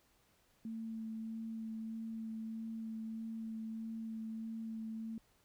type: tone with vibrato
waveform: sine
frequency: 223.2 Hz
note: A3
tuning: 25 cents sharp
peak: -40 dBFS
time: 0.65-5.18 s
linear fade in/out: 2 ms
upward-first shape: sine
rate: 1.6 Hz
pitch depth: 12 cents each way
effects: pink hiss -72 dBFS RMS until 5.44 s